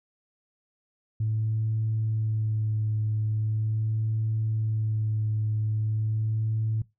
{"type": "tone with vibrato", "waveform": "sine", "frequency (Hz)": 109, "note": "A2", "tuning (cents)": -16, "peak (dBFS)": -23, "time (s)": [1.2, 6.82], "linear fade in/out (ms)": 5, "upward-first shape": "sine", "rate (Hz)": 0.41, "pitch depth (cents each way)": 18, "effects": ["noise-tail reverb RT60 0.2 s tail -20 dB re dry", "tanh soft clip ceiling -19 dBFS"]}